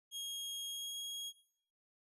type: tone with pitch glide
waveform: sawtooth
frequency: 3269 to 3290 Hz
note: G#7 to G#7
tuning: -28 to -17 cents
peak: -38 dBFS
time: 0.11-1.33 s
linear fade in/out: 50 ms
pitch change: +11 cents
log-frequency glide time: 0.69-0.95 s
effects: noise-tail reverb RT60 0.6 s tail -18 dB re dry + resampled to 32000 Hz